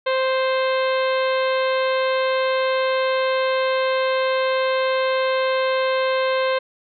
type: harmonic tone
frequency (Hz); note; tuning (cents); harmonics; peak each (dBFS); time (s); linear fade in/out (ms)
523.3; C5; 0; 1 / 2 / 3 / 4 / 5 / 6 / 7 / 8; -19 / -25 / -29 / -31 / -33 / -35 / -36 / -37; 0.06-6.59; 10
effects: none